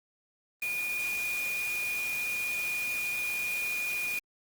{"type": "tone in noise", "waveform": "sine", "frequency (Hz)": 2443, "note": "D#7", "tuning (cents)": -32, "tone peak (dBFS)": -30, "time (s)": [0.62, 4.19], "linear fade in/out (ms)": 2, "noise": "white", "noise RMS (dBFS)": -40, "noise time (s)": [0.62, 4.19], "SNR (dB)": 7, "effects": ["Opus 24 kbps"]}